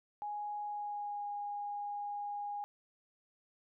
sine tone with pitch glide, 830.6 to 820.1 Hz, G#5 to G#5, 0 to -22 cents, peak -37 dBFS, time 0.22-2.64 s, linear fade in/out 0 ms, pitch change -22 cents, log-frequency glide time 0.64-1.26 s, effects none

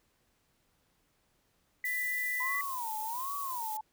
sine tone, 1987 Hz, B6, 10 cents sharp, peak -31 dBFS, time 1.84-2.61 s, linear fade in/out 2 ms
violet noise, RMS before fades -41 dBFS, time 1.85-3.77 s, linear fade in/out 2 ms
sine tone with vibrato, 987.8 Hz, B5, in tune, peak -35 dBFS, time 2.4-3.81 s, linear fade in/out 5 ms, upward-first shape sine, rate 1.3 Hz, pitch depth 240 cents each way
effects pink hiss -73 dBFS RMS until 3.92 s

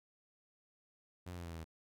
sawtooth tone with pitch steps, 90 / 88.05 / 86.13 / 84.26 / 82.44 / 80.65 Hz, F#2 / F2 / F2 / E2 / E2 / E2, -47 / +15 / -23 / +38 / +1 / -37 cents, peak -40 dBFS, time 1.26-1.644 s, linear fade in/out 10 ms, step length 64 ms, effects none

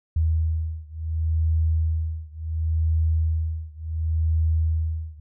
sine beating tone pair, 79.8 / 80.5 Hz, D#2 / E2, +44 / -41 cents, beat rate 0.7 Hz, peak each -23 / -24 dBFS, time 0.16-5.2 s, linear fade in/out 5 ms, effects none

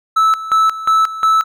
triangle tone with tremolo, 1309 Hz, E6, 13 cents flat, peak -7 dBFS, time 0.16-1.44 s, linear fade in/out 10 ms, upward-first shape square, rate 2.8 Hz, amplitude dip 80%, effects none

